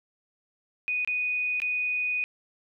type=tone with dropouts; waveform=sine; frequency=2482 Hz; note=D#7; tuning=5 cents flat; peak=-25 dBFS; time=0.88-2.24 s; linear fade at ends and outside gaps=0 ms; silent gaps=1.048-1.075 / 1.601-1.619 s; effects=none